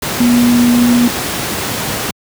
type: tone in noise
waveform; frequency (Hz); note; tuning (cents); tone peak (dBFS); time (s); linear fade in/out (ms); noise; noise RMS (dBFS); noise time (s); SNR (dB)
sine; 241.3; B3; -40; -7; 0.2-1.08; 5; pink; -18; 0.02-2.11; +8
effects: high-pass 100 Hz 12 dB/octave